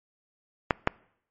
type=clicks; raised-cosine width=0.5 ms; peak=-5 dBFS; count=2; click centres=0.708 / 0.874 s; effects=noise-tail reverb RT60 0.7 s tail -24 dB re dry + MP3 32 kbps